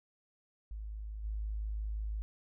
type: tone with level steps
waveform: sine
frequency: 52.9 Hz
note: G#1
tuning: 33 cents sharp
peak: -39 / -34 dBFS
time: 0.71-2.22 s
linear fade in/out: 0 ms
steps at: 1.23 s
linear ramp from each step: 20 ms
effects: none